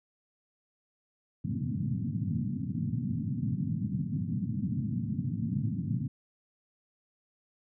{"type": "band-pass noise", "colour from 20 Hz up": "pink", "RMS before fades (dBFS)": -32, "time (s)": [1.44, 6.08], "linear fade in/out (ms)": 5, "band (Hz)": [100, 250], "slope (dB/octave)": 48, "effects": []}